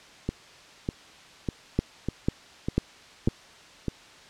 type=two click trains; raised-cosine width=3 ms; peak=-14 / -9 dBFS; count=7 / 4; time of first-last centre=0.29-3.883 / 1.79-3.275 s; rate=1.67 / 2.02 Hz; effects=white hiss -50 dBFS RMS until 4.29 s + low-pass 5000 Hz 12 dB/octave